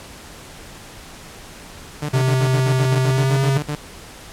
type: tone bursts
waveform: sawtooth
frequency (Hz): 148.4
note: D3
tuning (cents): +18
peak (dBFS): -18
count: 14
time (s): 2.02-3.753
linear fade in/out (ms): 5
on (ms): 69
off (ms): 59
type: tone with pitch glide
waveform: square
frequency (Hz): 130 to 135.44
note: C3 to C#3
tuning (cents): -11 to -40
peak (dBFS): -16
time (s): 2.13-3.58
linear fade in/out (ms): 10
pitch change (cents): +71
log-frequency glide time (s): 3.05-3.42
effects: pink hiss -39 dBFS RMS until 4.32 s + low-pass 11000 Hz 12 dB/octave